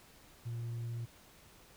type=tone; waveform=sine; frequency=117.2 Hz; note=A#2; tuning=10 cents sharp; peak=-34 dBFS; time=0.45-1.06 s; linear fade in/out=20 ms; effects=tanh soft clip ceiling -36 dBFS + pink hiss -60 dBFS RMS until 1.76 s